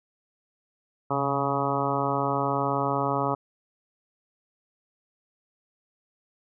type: harmonic tone with a mistuned harmonic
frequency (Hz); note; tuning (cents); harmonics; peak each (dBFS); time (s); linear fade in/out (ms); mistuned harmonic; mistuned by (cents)
139.7; C#3; +14; 1 / 2 / 3 / 4 / 5 / 6 / 7 / 8 / 9; -32 / -32 / -32 / -32 / -32 / -32 / -32 / -32 / -32; 1.1-3.35; 10; 1; -69
effects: none